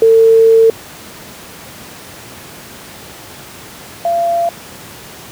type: tone pair in turn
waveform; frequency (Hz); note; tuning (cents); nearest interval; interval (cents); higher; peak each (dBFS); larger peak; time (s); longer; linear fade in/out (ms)
sine; 450 / 683.8; A4 / F5; +39 / -37; perfect fifth; 724; second; -4 / -11; first; 0.02-0.7 / 4.05-4.49; first; 2
effects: pink hiss -33 dBFS RMS until 5.31 s + high-pass 100 Hz 12 dB/octave